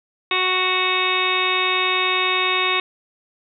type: harmonic tone with a mistuned harmonic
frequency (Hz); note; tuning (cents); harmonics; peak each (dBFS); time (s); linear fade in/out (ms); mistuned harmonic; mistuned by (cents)
370; F#4; 0; 1 / 2 / 3 / 4 / 5 / 6 / 7 / 8 / 9 / 10; -27 / -31 / -23 / -35 / -30 / -24 / -24 / -32 / -35 / -24; 0.31-2.8; 2; 8; -21
effects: none